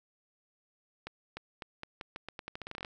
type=accelerating click train; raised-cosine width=0.3 ms; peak=-24 dBFS; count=18; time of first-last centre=1.07-2.848 s; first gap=300 ms; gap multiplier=0.84; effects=none